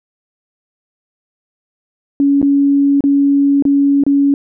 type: tone with dropouts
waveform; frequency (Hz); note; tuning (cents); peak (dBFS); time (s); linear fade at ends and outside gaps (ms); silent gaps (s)
sine; 280.8; C#4; +22; -8; 2.2-4.34; 1; 2.416-2.427 / 3.007-3.039 / 3.624-3.652 / 4.037-4.065
effects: none